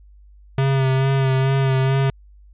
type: tone with vibrato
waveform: square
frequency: 134.1 Hz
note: C3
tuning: 43 cents sharp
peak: -16 dBFS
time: 0.58-2.1 s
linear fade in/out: 2 ms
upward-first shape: sine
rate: 2.3 Hz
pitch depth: 27 cents each way
effects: added 50 Hz sine -44 dBFS peak until 2.53 s + resampled to 8000 Hz